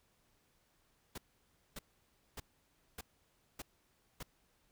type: noise bursts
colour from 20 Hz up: pink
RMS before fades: -45 dBFS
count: 6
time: 1.15-4.23 s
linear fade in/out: 5 ms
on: 30 ms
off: 580 ms
effects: pink hiss -74 dBFS RMS until 4.71 s